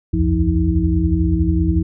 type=tone cluster; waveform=sine; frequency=63.3 / 77.3 / 88.2 / 172 / 321.2 Hz; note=B1 / D#2 / F2 / F3 / E4; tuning=+43 / -11 / +18 / -26 / -45 cents; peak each=-20 dBFS; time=0.13-1.83 s; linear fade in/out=10 ms; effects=none